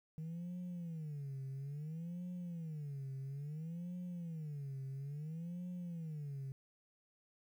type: tone with vibrato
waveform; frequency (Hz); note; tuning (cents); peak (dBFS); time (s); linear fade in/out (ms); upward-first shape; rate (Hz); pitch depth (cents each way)
sine; 155.2; D#3; -4; -39; 0.18-6.52; 0; sine; 0.59; 250
effects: tanh soft clip ceiling -40 dBFS + 12-bit